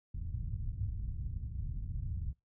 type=low-pass noise; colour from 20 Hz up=white; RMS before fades=-38 dBFS; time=0.14-2.33 s; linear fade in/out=5 ms; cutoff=110 Hz; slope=24 dB/octave; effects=noise-tail reverb RT60 0.2 s tail -22 dB re dry